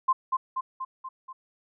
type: tone with echo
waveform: sine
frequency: 1046.5 Hz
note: C6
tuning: in tune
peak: -18 dBFS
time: 0.08-0.13 s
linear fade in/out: 10 ms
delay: 240 ms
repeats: 5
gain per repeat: -4 dB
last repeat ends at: 1.33 s
effects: none